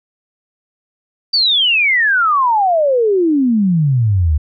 sine exponential sweep, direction down, 4699 to 71.3 Hz, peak -10 dBFS, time 1.33-4.38 s, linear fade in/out 10 ms, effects none

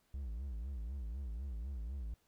triangle tone with vibrato, 61.74 Hz, B1, in tune, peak -37 dBFS, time 0.14-2.14 s, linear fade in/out 0 ms, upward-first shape sine, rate 4 Hz, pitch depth 230 cents each way, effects pink hiss -75 dBFS RMS until 2.27 s

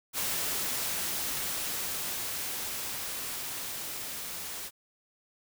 white noise with level ramp, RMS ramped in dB -31 to -39 dBFS, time 0.13-4.71 s, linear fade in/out 50 ms, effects none

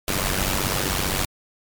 pink noise with amplitude modulation, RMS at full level -20 dBFS, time 0.08-1.25 s, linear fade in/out 0 ms, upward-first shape sine, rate 95.5 Hz, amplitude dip 75%, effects MP3 96 kbps

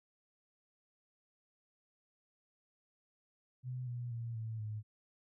sine tone with pitch steps, 126.4 / 121.32 / 116.45 / 111.77 / 107.28 Hz, B2 / B2 / A#2 / A2 / A2, +41 / -30 / -1 / +28 / -43 cents, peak -38 dBFS, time 3.63-4.83 s, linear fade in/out 50 ms, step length 240 ms, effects none

